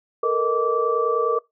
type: tone cluster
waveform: sine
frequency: 444.5 / 474.3 / 626 / 1162 Hz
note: A4 / A#4 / D#5 / D6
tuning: +18 / +30 / +10 / -19 cents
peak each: -23 / -22 / -31 / -23 dBFS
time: 0.23-1.39 s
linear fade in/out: 5 ms
effects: noise-tail reverb RT60 0.2 s tail -23 dB re dry